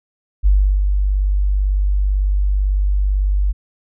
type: tone with ADSR envelope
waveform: sine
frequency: 49 Hz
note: G1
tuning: in tune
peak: -8 dBFS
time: 0.43-3.53 s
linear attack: 32 ms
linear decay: 340 ms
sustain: -5 dB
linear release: 24 ms
effects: none